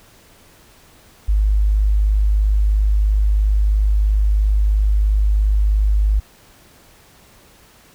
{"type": "tone", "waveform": "sine", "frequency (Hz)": 51.5, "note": "G#1", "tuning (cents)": -14, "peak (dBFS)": -12, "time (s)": [1.28, 6.2], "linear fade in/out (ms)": 10, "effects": ["pink hiss -49 dBFS RMS until 7.94 s"]}